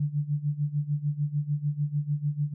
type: tone with tremolo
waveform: sine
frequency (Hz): 146.83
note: D3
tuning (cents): 0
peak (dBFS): -22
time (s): 0-2.54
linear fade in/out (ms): 5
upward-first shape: sine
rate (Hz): 6.7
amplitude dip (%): 85
effects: none